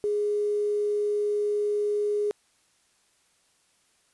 sine tone with quantisation, 415.3 Hz, G#4, in tune, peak -23 dBFS, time 0.04-2.31 s, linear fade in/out 0 ms, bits 8, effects white hiss -66 dBFS RMS until 4.13 s + resampled to 24000 Hz

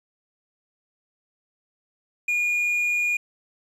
triangle tone, 2434 Hz, D#7, 39 cents flat, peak -19 dBFS, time 2.28-3.17 s, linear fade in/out 5 ms, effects resampled to 32000 Hz + 9-bit

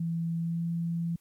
sine tone with pitch glide, 166.5 to 168.43 Hz, E3 to E3, +18 to +38 cents, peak -28 dBFS, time 0-1.16 s, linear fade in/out 5 ms, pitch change +20 cents, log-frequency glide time 0.38-0.63 s, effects white hiss -70 dBFS RMS until 1.2 s + AAC 64 kbps

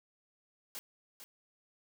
white noise with echo, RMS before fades -43 dBFS, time 0.75-0.79 s, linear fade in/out 0 ms, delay 450 ms, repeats 1, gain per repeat -8 dB, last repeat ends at 1.24 s, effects none

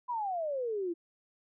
sine exponential sweep, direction down, 1010 to 330 Hz, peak -31 dBFS, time 0.08-0.94 s, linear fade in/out 20 ms, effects none

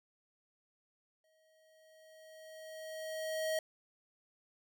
square tone with exponential growth, 633 Hz, D#5, 30 cents sharp, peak -32 dBFS, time 1.24-3.59 s, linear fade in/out 2 ms, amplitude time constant 510 ms, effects none

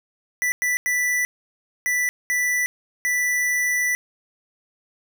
square tone bursts at uneven times, 1975.5 Hz, B6, in tune, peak -20 dBFS, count 6, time 0.42-0.52 / 0.62-0.77 / 0.86-1.25 / 1.86-2.09 / 2.3-2.66 / 3.05-3.95 s, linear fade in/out 0 ms, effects none

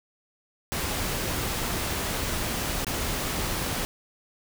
pink noise with dropouts, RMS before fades -29 dBFS, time 0.72-3.85 s, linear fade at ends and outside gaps 0 ms, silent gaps 2.846-2.868 s, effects none

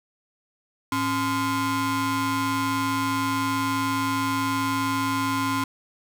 35% pulse ring-modulated tone, 379.1 Hz, F#4, 42 cents sharp, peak -18 dBFS, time 0.92-5.64 s, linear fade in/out 2 ms, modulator 651 Hz, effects none

